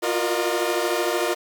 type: tone cluster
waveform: sawtooth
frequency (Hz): 346.9 / 360.1 / 468.3 / 608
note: F4 / F#4 / A#4 / D#5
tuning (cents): -12 / -47 / +8 / -40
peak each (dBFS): -23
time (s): 0.02-1.35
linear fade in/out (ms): 20
effects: 8-bit